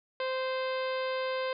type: harmonic tone with a mistuned harmonic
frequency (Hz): 520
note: C5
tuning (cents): -11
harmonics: 1 / 2 / 3 / 4 / 5 / 6 / 7 / 8 / 9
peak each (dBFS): -31 / -37 / -41 / -43 / -45 / -47 / -48 / -49 / -50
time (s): 0.2-1.53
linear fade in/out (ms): 2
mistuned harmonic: 9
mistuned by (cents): +47
effects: none